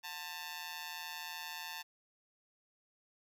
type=tone with amplitude modulation; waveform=10% pulse; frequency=890 Hz; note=A5; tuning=20 cents sharp; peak=-30 dBFS; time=0.03-1.83 s; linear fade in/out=20 ms; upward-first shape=sine; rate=163 Hz; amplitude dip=85%; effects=none